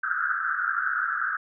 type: band-pass noise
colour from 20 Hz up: pink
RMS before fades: -27 dBFS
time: 0.03-1.37 s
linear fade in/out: 10 ms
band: 1300 to 1600 Hz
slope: 96 dB/octave
effects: none